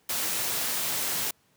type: noise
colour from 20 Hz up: white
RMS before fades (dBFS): -29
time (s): 0.09-1.31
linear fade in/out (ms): 5
effects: pink hiss -66 dBFS RMS until 1.56 s + high-pass 100 Hz 12 dB/octave